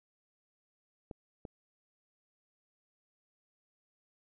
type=clicks; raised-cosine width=2 ms; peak=-29 dBFS; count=2; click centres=1.112 / 1.452 s; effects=none